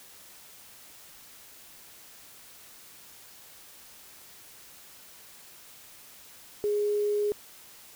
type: tone with quantisation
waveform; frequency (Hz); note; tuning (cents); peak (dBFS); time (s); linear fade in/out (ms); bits
sine; 414.8; G#4; -2; -24; 6.64-7.32; 0; 8
effects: white hiss -51 dBFS RMS until 7.95 s